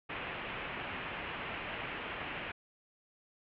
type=low-pass noise; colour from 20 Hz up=white; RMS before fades=-41 dBFS; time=0.09-2.52 s; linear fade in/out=10 ms; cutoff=2900 Hz; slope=48 dB/octave; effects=none